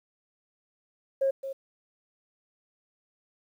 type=tone with echo; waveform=sine; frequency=541 Hz; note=C#5; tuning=42 cents flat; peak=-21 dBFS; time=1.21-1.31 s; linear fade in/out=10 ms; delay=220 ms; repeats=1; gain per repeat=-11 dB; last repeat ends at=1.53 s; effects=tanh soft clip ceiling -17 dBFS + 10-bit